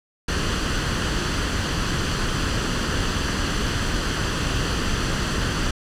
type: noise with comb filter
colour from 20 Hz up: pink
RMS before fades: -23 dBFS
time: 0.28-5.71 s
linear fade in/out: 5 ms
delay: 0.66 ms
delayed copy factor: +0.5
effects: low-pass 6000 Hz 12 dB/octave